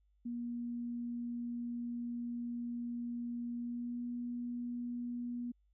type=tone with pitch glide; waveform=sine; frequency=238.7 to 241.6 Hz; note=A#3 to B3; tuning=+41 to -38 cents; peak=-37 dBFS; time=0.25-5.52 s; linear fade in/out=10 ms; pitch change=+21 cents; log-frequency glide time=3.56-4.03 s; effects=added 50 Hz sine -69 dBFS peak until 5.73 s